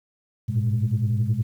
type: tone cluster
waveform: sine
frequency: 100.8 / 109.3 / 120.1 / 207.3 Hz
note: G2 / A2 / B2 / G#3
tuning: +49 / -11 / -48 / -3 cents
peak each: -28 / -22 / -23 / -30 dBFS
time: 0.48-1.43 s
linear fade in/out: 20 ms
effects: tanh soft clip ceiling -13 dBFS + 9-bit